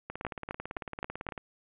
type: two click trains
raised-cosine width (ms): 0.5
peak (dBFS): -22 / -18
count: 24 / 5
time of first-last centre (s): 0.1-1.378 / 0.25-1.289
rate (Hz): 18 / 3.85
effects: resampled to 8000 Hz + 8-bit